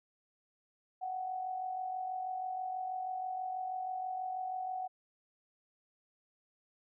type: tone with amplitude modulation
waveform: sine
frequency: 745 Hz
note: F#5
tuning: 12 cents sharp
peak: -33 dBFS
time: 1.01-4.88 s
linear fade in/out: 20 ms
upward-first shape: sine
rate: 46.2 Hz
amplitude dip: 50%
effects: none